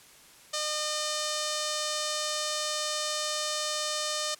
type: tone with notch filter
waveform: 5% pulse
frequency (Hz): 607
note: D#5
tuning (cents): -43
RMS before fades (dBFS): -31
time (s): 0.53-4.35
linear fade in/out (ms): 10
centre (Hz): 2200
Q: 1.9
effects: white hiss -54 dBFS RMS until 4.39 s + low-pass 11000 Hz 12 dB/octave